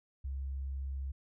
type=tone; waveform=sine; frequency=67.6 Hz; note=C#2; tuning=43 cents flat; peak=-35 dBFS; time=0.24-1.12 s; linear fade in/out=10 ms; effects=none